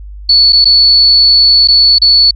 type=tone with dropouts; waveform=sine; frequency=4435 Hz; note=C#8; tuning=in tune; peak=-3 dBFS; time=0.29-2.31 s; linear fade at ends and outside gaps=5 ms; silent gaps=0.524-0.529 / 0.645-0.654 / 1.675-1.684 / 1.985-2.017 s; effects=added 50 Hz sine -25 dBFS peak until 2.35 s